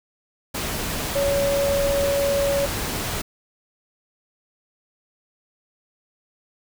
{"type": "tone in noise", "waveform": "sine", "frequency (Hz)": 561, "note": "C#5", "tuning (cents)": 21, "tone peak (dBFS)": -19, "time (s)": [1.15, 2.66], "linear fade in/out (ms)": 10, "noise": "pink", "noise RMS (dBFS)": -27, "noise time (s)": [0.54, 3.22], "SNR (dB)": 5, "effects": []}